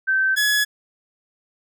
sine / sawtooth tone pair in turn, 1548 / 1692.1 Hz, G6 / G#6, -22 / +32 cents, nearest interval major second, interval 154 cents, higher second, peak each -16 / -13 dBFS, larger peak second, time 0.07-0.36 / 0.36-0.65 s, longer neither, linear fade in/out 20 ms, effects none

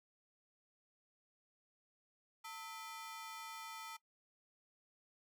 sawtooth ring-modulated tone, 1097 Hz, C#6, 18 cents flat, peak -40 dBFS, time 2.44-3.97 s, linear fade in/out 10 ms, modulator 198 Hz, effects noise-tail reverb RT60 0.1 s tail -19 dB re dry

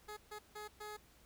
15% pulse tone bursts at uneven times, 422 Hz, G#4, 28 cents sharp, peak -39 dBFS, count 4, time 0.08-0.17 / 0.31-0.39 / 0.55-0.68 / 0.8-0.97 s, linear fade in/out 10 ms, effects added 60 Hz sine -70 dBFS peak until 1.25 s + pink hiss -66 dBFS RMS until 1.25 s

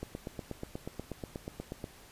click train, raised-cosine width 2 ms, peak -24 dBFS, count 16, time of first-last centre 0.03-1.842 s, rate 8.28 Hz, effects pink hiss -55 dBFS RMS until 2.11 s + resampled to 32000 Hz

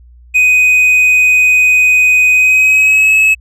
triangle tone with pitch glide, 2500 to 2579 Hz, D#7 to E7, +8 to -39 cents, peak -4 dBFS, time 0.34-3.35 s, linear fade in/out 20 ms, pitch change +53 cents, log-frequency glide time 2.32-3.15 s, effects added 60 Hz sine -37 dBFS peak until 3.4 s

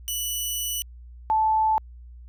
10% pulse / sine tone pair in turn, 2960 / 873.9 Hz, F#7 / A5, 0 / -12 cents, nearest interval octave + major sixth, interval 2112 cents, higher first, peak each -18 dBFS, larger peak neither, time 0.08-0.82 / 1.3-1.78 s, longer first, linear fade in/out 0 ms, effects added 60 Hz sine -41 dBFS peak until 2.28 s

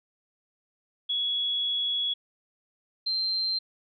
sine tone pair in turn, 3362 / 4142 Hz, G#7 / C8, +20 / -18 cents, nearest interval major third, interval 362 cents, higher second, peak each -25 dBFS, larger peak neither, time 1.09-2.14 / 3.06-3.59 s, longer first, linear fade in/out 10 ms, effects none

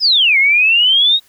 sine exponential two-way sweep, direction down then up, 5274 to 2112 to 3829 Hz, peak -8 dBFS, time 0-1.2 s, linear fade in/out 50 ms, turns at 0.38 s, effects white hiss -52 dBFS RMS until 1.28 s

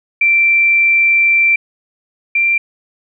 sine tone pair in turn, 2349 / 2364 Hz, D7 / D7, 0 / +11 cents, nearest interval unison, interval 11 cents, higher second, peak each -8 / -10 dBFS, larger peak first, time 0.21-1.56 / 2.35-2.58 s, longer first, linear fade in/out 5 ms, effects none

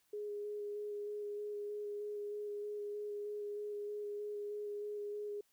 sine tone with vibrato, 414.5 Hz, G#4, 3 cents flat, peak -39 dBFS, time 0.13-5.41 s, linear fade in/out 5 ms, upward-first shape square, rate 3.2 Hz, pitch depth 10 cents each way, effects white hiss -75 dBFS RMS until 5.52 s

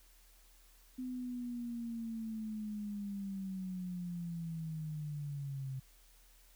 sine linear sweep, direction down, 255.7 to 130.81 Hz, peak -38 dBFS, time 0.98-5.8 s, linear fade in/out 10 ms, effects added 40 Hz sine -62 dBFS peak until 6.55 s + white hiss -66 dBFS RMS until 6.55 s

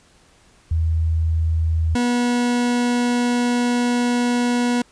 sine / 40% pulse tone pair in turn, 81 / 242.7 Hz, E2 / B3, -30 / -30 cents, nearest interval octave + perfect fifth, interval 1900 cents, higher second, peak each -16 dBFS, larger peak neither, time 0.71-1.95 / 1.95-4.82 s, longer second, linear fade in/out 5 ms, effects pink hiss -54 dBFS RMS until 4.91 s + resampled to 22050 Hz

